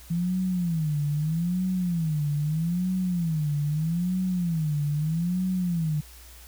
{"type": "tone with vibrato", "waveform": "sine", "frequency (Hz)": 164.8, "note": "E3", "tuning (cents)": 0, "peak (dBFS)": -23, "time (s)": [0.1, 6.01], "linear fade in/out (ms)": 10, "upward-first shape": "sine", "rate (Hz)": 0.79, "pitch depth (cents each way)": 210, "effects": ["added 60 Hz sine -47 dBFS peak until 6.47 s", "white hiss -50 dBFS RMS until 6.47 s"]}